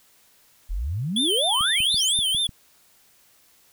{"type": "exponential sweep", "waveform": "sine", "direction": "up", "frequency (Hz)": [36.71, 11320], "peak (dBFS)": -24, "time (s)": [0.69, 2.2], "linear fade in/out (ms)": 20}
{"type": "tone with vibrato", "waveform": "square", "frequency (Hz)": 3313, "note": "G#7", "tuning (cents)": -5, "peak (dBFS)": -21, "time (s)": [1.16, 2.47], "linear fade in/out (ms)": 5, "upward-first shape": "sine", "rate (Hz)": 4.2, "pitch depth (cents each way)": 150}
{"type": "clicks", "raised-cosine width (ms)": 5, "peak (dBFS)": -25, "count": 6, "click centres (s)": [1.609, 1.804, 1.944, 2.19, 2.348, 2.492]}
{"effects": ["white hiss -58 dBFS RMS until 3.72 s"]}